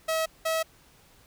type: tone pair in turn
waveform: sawtooth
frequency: 643 / 645.4 Hz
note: E5 / E5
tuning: -43 / -37 cents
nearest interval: unison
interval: 6 cents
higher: second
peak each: -21 dBFS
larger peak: neither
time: 0.08-0.26 / 0.45-0.63 s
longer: neither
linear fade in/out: 10 ms
effects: pink hiss -58 dBFS RMS until 1.26 s